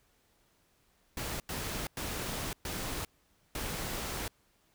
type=noise bursts at uneven times; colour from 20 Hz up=pink; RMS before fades=-37 dBFS; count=5; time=1.17-1.4 / 1.49-1.87 / 1.97-2.53 / 2.65-3.05 / 3.55-4.28 s; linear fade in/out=2 ms; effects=pink hiss -70 dBFS RMS until 4.74 s